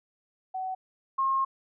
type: tone pair in turn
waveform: sine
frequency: 752 / 1073.4 Hz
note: F#5 / C6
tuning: +28 / +44 cents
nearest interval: tritone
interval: 616 cents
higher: second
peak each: -30 / -23 dBFS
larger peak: second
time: 0.54-0.75 / 1.18-1.45 s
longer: second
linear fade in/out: 10 ms
effects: none